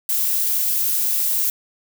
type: noise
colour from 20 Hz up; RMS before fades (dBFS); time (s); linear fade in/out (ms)
violet; -20; 0.09-1.5; 2
effects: none